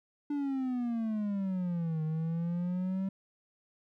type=exponential two-way sweep; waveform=triangle; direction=down then up; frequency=293.7 to 155.5 to 194.2 Hz; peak=-28 dBFS; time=0.3-3.09 s; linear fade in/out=5 ms; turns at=2.03 s; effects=none